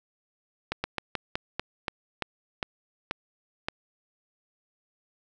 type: slowing click train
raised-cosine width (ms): 0.3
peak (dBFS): -12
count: 11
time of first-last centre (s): 0.72-3.685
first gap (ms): 120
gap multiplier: 1.19
effects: none